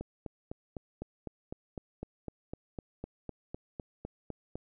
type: click train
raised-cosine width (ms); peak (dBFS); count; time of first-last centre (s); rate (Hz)
2; -25; 19; 0.01-4.555; 3.96
effects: none